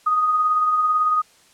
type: tone with tremolo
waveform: sine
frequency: 1244.5 Hz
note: D#6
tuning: in tune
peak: -14 dBFS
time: 0.06-1.22 s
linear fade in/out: 10 ms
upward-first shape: triangle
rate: 18 Hz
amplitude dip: 40%
effects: white hiss -54 dBFS RMS until 1.53 s + low-pass 9000 Hz 12 dB/octave